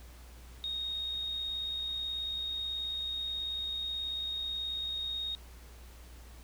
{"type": "tone with amplitude modulation", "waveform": "sine", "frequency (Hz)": 3729, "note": "A#7", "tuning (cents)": 0, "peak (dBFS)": -32, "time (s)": [0.64, 5.35], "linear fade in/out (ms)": 0, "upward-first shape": "sine", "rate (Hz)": 58.4, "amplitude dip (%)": 30, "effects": ["added 60 Hz sine -49 dBFS peak until 6.43 s", "pink hiss -57 dBFS RMS until 6.43 s"]}